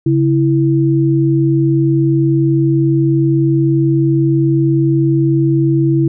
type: tone pair together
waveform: sine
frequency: 138.59 / 329.6 Hz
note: C#3 / E4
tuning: 0 / 0 cents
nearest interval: octave + minor third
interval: 1500 cents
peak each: -12 dBFS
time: 0.06-6.08 s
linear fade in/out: 5 ms
effects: none